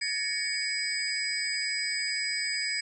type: tone cluster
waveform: sine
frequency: 1716 / 1854 / 2238 / 4949 / 7970 Hz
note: A6 / A#6 / C#7 / D#8 / B8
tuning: -44 / -10 / +16 / -10 / +15 cents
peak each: -38 / -40 / -33 / -31 / -38 dBFS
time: 0.01-2.81 s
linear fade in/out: 10 ms
effects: none